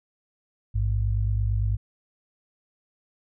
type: tone pair together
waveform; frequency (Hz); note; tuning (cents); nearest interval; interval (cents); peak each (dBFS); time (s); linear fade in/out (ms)
sine; 55 / 103.83; A1 / G#2; 0 / 0; major seventh; 1100; -24; 0.74-1.77; 20
effects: none